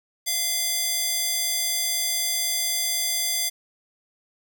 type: tone with high-pass filter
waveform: square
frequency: 686 Hz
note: F5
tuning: 31 cents flat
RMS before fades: -25 dBFS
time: 0.26-3.5 s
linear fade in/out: 20 ms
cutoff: 4600 Hz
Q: 0.72
effects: none